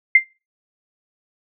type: tone with exponential decay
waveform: sine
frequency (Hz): 2093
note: C7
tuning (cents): 0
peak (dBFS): -4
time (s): 0.15-0.25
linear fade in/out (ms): 5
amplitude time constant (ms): 21
effects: noise-tail reverb RT60 0.3 s tail -24 dB re dry